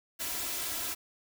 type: noise with comb filter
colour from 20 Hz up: white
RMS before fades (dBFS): -35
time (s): 0.19-0.95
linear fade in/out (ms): 20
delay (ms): 3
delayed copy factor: +0.6
effects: none